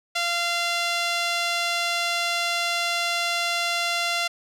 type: tone with band-pass filter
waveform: sawtooth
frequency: 690 Hz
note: F5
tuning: 21 cents flat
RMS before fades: -25 dBFS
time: 0.15-4.28 s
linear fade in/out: 10 ms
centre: 3500 Hz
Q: 0.84
effects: none